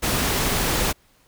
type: noise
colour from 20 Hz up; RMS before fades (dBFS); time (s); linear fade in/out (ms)
pink; -22; 0.02-0.93; 20
effects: pink hiss -59 dBFS RMS until 1.27 s